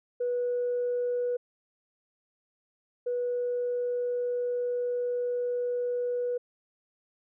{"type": "tone pair in turn", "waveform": "sine", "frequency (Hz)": [488.8, 488.8], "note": ["B4", "B4"], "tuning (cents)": [-18, -18], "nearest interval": "unison", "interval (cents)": 0, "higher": "neither", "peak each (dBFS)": [-25, -26], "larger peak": "first", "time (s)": [[0.2, 1.37], [3.06, 6.38]], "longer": "second", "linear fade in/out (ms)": 10, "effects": ["tanh soft clip ceiling -22 dBFS"]}